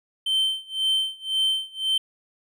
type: tone with tremolo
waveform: triangle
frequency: 3103 Hz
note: G7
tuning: 18 cents flat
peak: -17 dBFS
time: 0.26-1.98 s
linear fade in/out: 5 ms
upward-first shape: sine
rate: 1.9 Hz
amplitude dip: 95%
effects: none